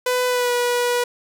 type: tone with pitch glide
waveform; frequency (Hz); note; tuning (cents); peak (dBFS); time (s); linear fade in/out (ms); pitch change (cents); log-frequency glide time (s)
sawtooth; 499.7 to 486.6; B4 to B4; +20 to -26; -14; 0.06-1.04; 5; -46; 0.27-0.52
effects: none